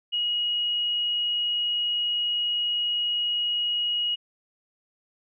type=tone; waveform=sine; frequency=2895 Hz; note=F#7; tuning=38 cents flat; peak=-23 dBFS; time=0.12-4.16 s; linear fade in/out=20 ms; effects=none